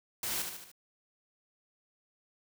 white noise with echo, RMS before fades -35 dBFS, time 0.23-0.42 s, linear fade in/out 2 ms, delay 74 ms, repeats 4, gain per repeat -5 dB, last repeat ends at 0.716 s, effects none

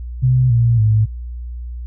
sine tone with pitch steps, 127.5 / 117.6 / 108.46 Hz, C3 / A#2 / A2, -44 / +16 / -24 cents, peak -10 dBFS, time 0.22-1.06 s, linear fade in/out 20 ms, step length 280 ms, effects added 60 Hz sine -25 dBFS peak until 1.86 s

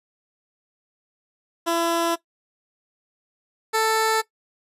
15% pulse tone pair in turn, 336.2 / 441.8 Hz, E4 / A4, +34 / +7 cents, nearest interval perfect fourth, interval 473 cents, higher second, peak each -14 / -12 dBFS, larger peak second, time 1.66-2.16 / 3.73-4.22 s, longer first, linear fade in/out 20 ms, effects noise-tail reverb RT60 0.1 s tail -17 dB re dry + resampled to 32000 Hz

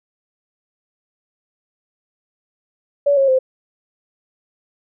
sine tone with pitch steps, 570 / 544.6 / 520.3 Hz, C#5 / C#5 / C5, +48 / -31 / -10 cents, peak -11 dBFS, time 3.06-3.39 s, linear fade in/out 10 ms, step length 110 ms, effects none

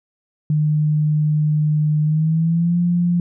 sine tone with pitch glide, 151.8 to 174.37 Hz, D#3 to F3, -42 to -2 cents, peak -14 dBFS, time 0.5-3.2 s, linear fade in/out 2 ms, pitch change +240 cents, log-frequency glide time 2.03-2.78 s, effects none

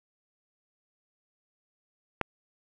click, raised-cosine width 0.5 ms, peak -11 dBFS, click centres 2.213 s, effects none

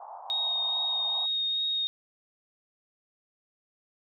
pink band-pass noise, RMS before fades -43 dBFS, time 0-1.26 s, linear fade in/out 5 ms, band 720 to 990 Hz, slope 48 dB/octave
sine tone with vibrato, 3729 Hz, A#7, in tune, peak -26 dBFS, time 0.3-1.87 s, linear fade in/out 0 ms, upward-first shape triangle, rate 2.4 Hz, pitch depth 13 cents each way
effects none

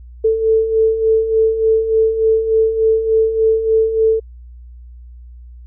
sine beating tone pair, 440.9 / 444.3 Hz, A4 / A4, +4 / +17 cents, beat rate 3.4 Hz, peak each -19 / -12 dBFS, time 0.24-4.2 s, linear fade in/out 10 ms, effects added 60 Hz sine -34 dBFS peak until 5.66 s

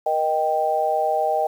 sine chord, Eb major, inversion second, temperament equal with one note detuned, 473.8 / 622.3 / 784 Hz, Bb4 / Eb5 / G5, +28 / 0 / 0 cents, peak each -27 / -22 / -21 dBFS, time 0.06-1.47 s, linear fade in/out 5 ms, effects 8-bit

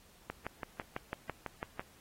click train, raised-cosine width 0.5 ms, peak -22 dBFS, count 10, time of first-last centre 0.3-1.795 s, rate 6.02 Hz, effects pink hiss -62 dBFS RMS until 2 s + AAC 48 kbps

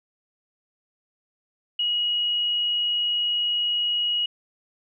sine tone, 2900 Hz, F#7, 35 cents flat, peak -21 dBFS, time 1.79-4.26 s, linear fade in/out 5 ms, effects none

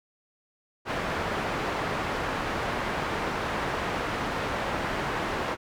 white low-pass noise, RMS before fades -30 dBFS, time 0.85-5.57 s, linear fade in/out 50 ms, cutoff 1400 Hz, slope 12 dB/octave, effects none

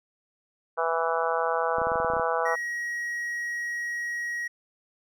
harmonic tone, 164.81 Hz, E3, in tune, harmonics 3 / 4 / 5 / 6 / 7 / 8 / 9, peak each -29 / -30 / -31 / -32 / -32 / -33 / -34 dBFS, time 0.77-2.56 s, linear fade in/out 20 ms
clicks, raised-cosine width 2 ms, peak -24 dBFS, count 11, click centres 1.784 / 1.817 / 1.87 / 1.918 / 1.957 / 2.001 / 2.047 / 2.101 / 2.136 / 2.167 / 2.197 s
triangle tone, 1900 Hz, A#6, 33 cents sharp, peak -27 dBFS, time 2.45-4.48 s, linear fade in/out 10 ms
effects none

